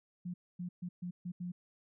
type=tone bursts at uneven times; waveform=sine; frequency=177.5 Hz; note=F3; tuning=28 cents sharp; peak=-37 dBFS; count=6; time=0.25-0.34 / 0.59-0.69 / 0.82-0.89 / 1.02-1.11 / 1.25-1.32 / 1.4-1.52 s; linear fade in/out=10 ms; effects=none